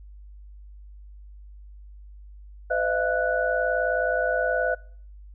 sine tone cluster, 508 / 618 / 677 / 1479 Hz, B4 / D#5 / E5 / F#6, +49 / -12 / +46 / -1 cents, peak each -27 dBFS, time 2.7-4.75 s, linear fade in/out 10 ms, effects noise-tail reverb RT60 0.6 s tail -26 dB re dry + added 50 Hz sine -42 dBFS peak until 5.34 s

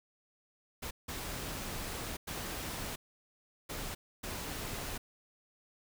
pink noise bursts at uneven times, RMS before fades -40 dBFS, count 5, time 0.82-0.91 / 1.08-2.17 / 2.27-2.96 / 3.69-3.95 / 4.23-4.98 s, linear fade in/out 10 ms, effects none

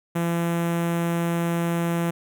sawtooth tone with notch filter, 169.6 Hz, E3, 50 cents sharp, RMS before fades -24 dBFS, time 0.15-2.11 s, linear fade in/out 10 ms, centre 4600 Hz, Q 0.91, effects none

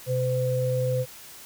sine tone pair together, 127.5 / 510 Hz, C3 / C5, -44 / -44 cents, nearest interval 2 octaves, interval 2400 cents, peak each -25 dBFS, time 0.06-1.06 s, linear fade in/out 50 ms, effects white hiss -45 dBFS RMS until 1.45 s

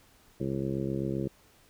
harmonic tone, 67.7 Hz, C#2, 40 cents flat, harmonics 1 / 2 / 3 / 4 / 5 / 6 / 7 / 8, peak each -45 / -34 / -35 / -40 / -34 / -38 / -45 / -42 dBFS, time 0.4-1.28 s, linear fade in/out 5 ms, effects pink hiss -61 dBFS RMS until 1.69 s

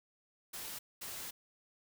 white noise bursts at uneven times, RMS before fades -44 dBFS, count 2, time 0.53-0.79 / 1.01-1.31 s, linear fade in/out 10 ms, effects none

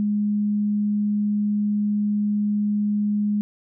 sine tone, 207.7 Hz, G#3, in tune, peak -19 dBFS, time 0-3.41 s, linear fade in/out 0 ms, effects none

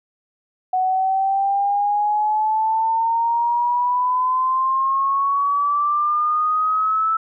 sine exponential sweep, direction up, 740 to 1319 Hz, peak -16 dBFS, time 0.73-7.17 s, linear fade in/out 5 ms, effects none

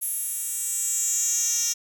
10% pulse tone with high-pass filter sweep, 466.2 Hz, A#4, in tune, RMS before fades -26 dBFS, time 0.01-1.74 s, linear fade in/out 20 ms, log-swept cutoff 11000 to 5600 Hz, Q 4.8, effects none

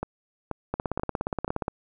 two click trains, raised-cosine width 1 ms, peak -13 / -15 dBFS, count 17 / 4, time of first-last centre 0.74-1.681 / 0.03-1.479 s, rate 17 / 2.07 Hz, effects none

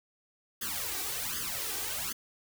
white noise with flanger, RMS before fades -35 dBFS, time 0.61-2.13 s, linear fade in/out 10 ms, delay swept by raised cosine 0.61 to 2.61 ms, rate 1.3 Hz, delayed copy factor +1, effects none

